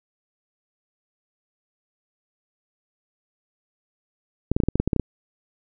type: clicks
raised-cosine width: 3 ms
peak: -7 dBFS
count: 11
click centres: 4.516 / 4.565 / 4.602 / 4.636 / 4.686 / 4.756 / 4.8 / 4.876 / 4.932 / 4.963 / 4.997 s
effects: none